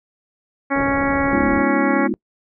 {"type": "harmonic tone", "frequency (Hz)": 277.2, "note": "C#4", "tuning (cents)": 0, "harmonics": [1, 2, 3, 4, 5, 6, 7, 8], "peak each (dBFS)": [-20, -23, -25, -26, -27, -28, -28, -29], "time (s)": [0.7, 2.08], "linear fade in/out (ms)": 20}
{"type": "low-pass noise", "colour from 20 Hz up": "pink", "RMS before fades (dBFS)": -29, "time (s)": [0.75, 1.63], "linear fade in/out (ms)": 10, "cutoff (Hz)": 680, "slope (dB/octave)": 24}
{"type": "chord", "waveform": "sine", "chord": "F half-diminished seventh", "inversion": "first", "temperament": "equal", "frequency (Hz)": [207.7, 246.9, 311.1, 349.2], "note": ["Ab3", "Cb4", "Eb4", "F4"], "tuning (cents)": [0, 0, 0, 0], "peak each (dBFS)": -24, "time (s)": [1.33, 2.14], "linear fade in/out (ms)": 0}
{"effects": ["noise-tail reverb RT60 0.1 s tail -25 dB re dry"]}